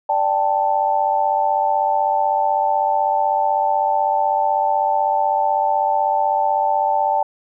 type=chord; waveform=sine; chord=D suspended fourth; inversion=none; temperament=equal; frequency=587.3 / 784 / 880 Hz; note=D5 / G5 / A5; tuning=0 / 0 / 0 cents; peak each=-23 / -19 / -18 dBFS; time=0.09-7.23 s; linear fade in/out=5 ms; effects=none